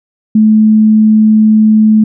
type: tone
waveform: sine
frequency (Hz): 216.4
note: A3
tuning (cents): -29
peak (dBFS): -3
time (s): 0.35-2.04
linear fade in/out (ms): 5
effects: none